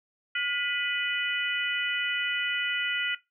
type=harmonic tone with a mistuned harmonic; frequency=495.6 Hz; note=B4; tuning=6 cents sharp; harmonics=3 / 4 / 5 / 6; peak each=-30 / -31 / -34 / -33 dBFS; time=0.35-3.15 s; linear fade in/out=5 ms; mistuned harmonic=3; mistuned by=-69 cents; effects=noise-tail reverb RT60 0.2 s tail -19 dB re dry